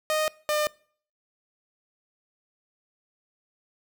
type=tone pair in turn; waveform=sawtooth; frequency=619 / 602.8 Hz; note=D#5 / D5; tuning=-9 / +45 cents; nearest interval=unison; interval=46 cents; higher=first; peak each=-19 dBFS; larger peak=neither; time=0.1-0.28 / 0.49-0.67 s; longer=neither; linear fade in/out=0 ms; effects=noise-tail reverb RT60 0.5 s tail -23 dB re dry